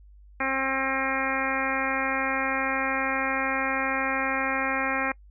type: harmonic tone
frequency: 267.2 Hz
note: C4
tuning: 36 cents sharp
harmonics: 1 / 2 / 3 / 4 / 5 / 6 / 7 / 8 / 9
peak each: -33 / -33 / -33 / -33 / -33 / -33 / -33 / -33 / -33 dBFS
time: 0.4-5.12 s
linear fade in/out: 5 ms
effects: noise-tail reverb RT60 0.1 s tail -24 dB re dry + added 50 Hz sine -48 dBFS peak until 5.3 s